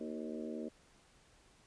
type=harmonic tone with a mistuned harmonic; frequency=77.78 Hz; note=D#2; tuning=in tune; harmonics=3 / 4 / 5 / 6 / 7 / 8; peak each=-43 / -45 / -47 / -49 / -50 / -51 dBFS; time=0-0.69 s; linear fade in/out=10 ms; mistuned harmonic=5; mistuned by=-42 cents; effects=pink hiss -66 dBFS RMS until 1.66 s + resampled to 22050 Hz